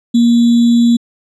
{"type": "tone with sample-and-hold", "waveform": "sine", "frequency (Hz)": 235.5, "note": "A#3", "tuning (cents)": 18, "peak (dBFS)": -6, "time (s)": [0.14, 0.97], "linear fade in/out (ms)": 10, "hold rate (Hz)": 3675, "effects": ["low-pass 7000 Hz 12 dB/octave"]}